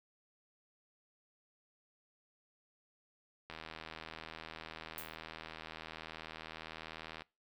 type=click train; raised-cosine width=0.3 ms; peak=-29 dBFS; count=299; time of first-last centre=3.5-7.22 s; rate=80.1 Hz
type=noise with exponential decay; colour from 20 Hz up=violet; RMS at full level=-41 dBFS; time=4.98-5.16 s; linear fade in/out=1 ms; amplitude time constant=38 ms
effects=noise-tail reverb RT60 0.3 s tail -25 dB re dry